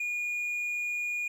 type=tone; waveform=triangle; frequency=2438 Hz; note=D#7; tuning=36 cents flat; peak=-28 dBFS; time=0-1.28 s; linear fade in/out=5 ms; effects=none